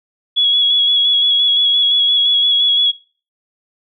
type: tone with vibrato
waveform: sine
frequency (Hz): 3358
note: G#7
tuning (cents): +18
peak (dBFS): -10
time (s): 0.36-2.92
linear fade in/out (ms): 20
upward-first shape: square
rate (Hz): 5.8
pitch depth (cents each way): 17
effects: noise-tail reverb RT60 0.4 s tail -20 dB re dry